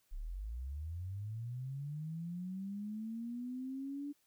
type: linear sweep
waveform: sine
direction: up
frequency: 30.87 to 290.8 Hz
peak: -39 dBFS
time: 0.11-4.13 s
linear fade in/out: 20 ms
effects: white hiss -75 dBFS RMS until 4.26 s